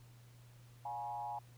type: tone with frequency modulation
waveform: sine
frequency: 835 Hz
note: G#5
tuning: 9 cents sharp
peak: -39 dBFS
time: 0.85-1.39 s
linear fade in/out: 5 ms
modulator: 124 Hz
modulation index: 0.89
effects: added 120 Hz sine -57 dBFS peak until 1.57 s + pink hiss -67 dBFS RMS until 1.57 s